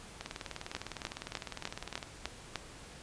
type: two click trains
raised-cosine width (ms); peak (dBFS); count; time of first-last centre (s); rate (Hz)
0.2; -22 / -17; 37 / 7; 0.21-2.028 / 0.75-2.557; 19.8 / 3.32
effects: pink hiss -51 dBFS RMS until 3.02 s + resampled to 22050 Hz